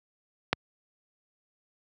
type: click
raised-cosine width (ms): 0.3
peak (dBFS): -6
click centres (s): 0.53
effects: high-pass 80 Hz 12 dB/octave